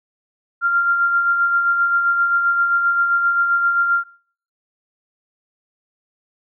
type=tone with tremolo; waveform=sine; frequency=1389 Hz; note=F6; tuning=10 cents flat; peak=-12 dBFS; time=0.61-4.04 s; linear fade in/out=50 ms; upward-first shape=sine; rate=7.6 Hz; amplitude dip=40%; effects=noise-tail reverb RT60 0.5 s tail -19 dB re dry